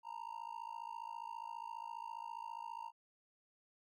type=tone with amplitude modulation; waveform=triangle; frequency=926 Hz; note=A#5; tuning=12 cents flat; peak=-38 dBFS; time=0.03-2.92 s; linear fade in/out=50 ms; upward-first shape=sine; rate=54.8 Hz; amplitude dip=100%; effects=none